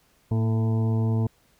harmonic tone with a mistuned harmonic, 111.3 Hz, A2, 20 cents sharp, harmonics 1 / 2 / 3 / 4 / 6 / 7 / 8 / 9, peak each -21 / -28 / -37 / -35 / -42 / -48 / -43 / -48 dBFS, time 0.31-1.27 s, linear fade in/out 5 ms, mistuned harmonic 2, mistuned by +36 cents, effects pink hiss -63 dBFS RMS until 1.59 s

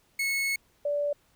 40% pulse / sine tone pair in turn, 2194 / 581.1 Hz, C#7 / D5, -18 / -18 cents, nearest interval octave + major seventh, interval 2300 cents, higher first, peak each -25 dBFS, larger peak neither, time 0.19-0.56 / 0.85-1.13 s, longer first, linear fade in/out 5 ms, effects pink hiss -66 dBFS RMS until 1.35 s

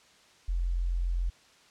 sine tone, 43.65 Hz, F1, in tune, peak -26 dBFS, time 0.48-1.3 s, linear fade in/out 10 ms, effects white hiss -59 dBFS RMS until 1.7 s + low-pass 6000 Hz 12 dB/octave

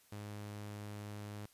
sawtooth tone, 103.83 Hz, G#2, in tune, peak -40 dBFS, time 0.12-1.46 s, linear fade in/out 5 ms, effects white hiss -67 dBFS RMS until 1.53 s + resampled to 32000 Hz

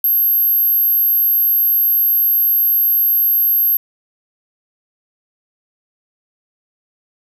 sine tone, 12544 Hz, G9, in tune, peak -11 dBFS, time 0.04-3.77 s, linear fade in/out 2 ms, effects none

